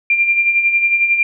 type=tone with tremolo; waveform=sine; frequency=2383 Hz; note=D7; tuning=25 cents sharp; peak=-9 dBFS; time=0.1-1.23 s; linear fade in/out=2 ms; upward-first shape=sine; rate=11 Hz; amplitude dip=55%; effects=none